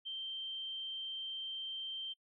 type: tone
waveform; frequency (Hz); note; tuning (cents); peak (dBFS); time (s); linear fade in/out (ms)
sine; 3136; G7; 0; -39; 0.05-2.14; 20
effects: noise-tail reverb RT60 0.1 s tail -24 dB re dry